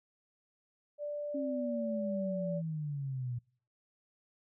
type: tone with pitch glide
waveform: sine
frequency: 587.3 to 578.2 Hz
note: D5 to D5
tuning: 0 to -27 cents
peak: -35 dBFS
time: 0.98-2.62 s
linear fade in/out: 50 ms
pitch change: -27 cents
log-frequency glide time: 1.47-1.88 s
type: exponential sweep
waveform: sine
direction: down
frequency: 279.3 to 119.2 Hz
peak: -34 dBFS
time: 1.34-3.39 s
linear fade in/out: 10 ms
effects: noise-tail reverb RT60 0.5 s tail -26 dB re dry